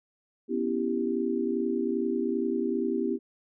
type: chord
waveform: sine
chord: C# half-diminished seventh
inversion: third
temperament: equal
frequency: 246.9 / 277.2 / 329.6 / 392 Hz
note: B3 / C#4 / E4 / G4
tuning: 0 / 0 / 0 / 0 cents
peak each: -30 / -34 / -31 / -30 dBFS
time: 0.48-3.19 s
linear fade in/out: 50 ms
effects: none